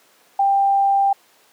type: tone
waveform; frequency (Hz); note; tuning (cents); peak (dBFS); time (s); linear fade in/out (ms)
sine; 791; G5; +15; -13; 0.39-1.13; 5
effects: pink hiss -54 dBFS RMS until 1.52 s + high-pass 400 Hz 12 dB/octave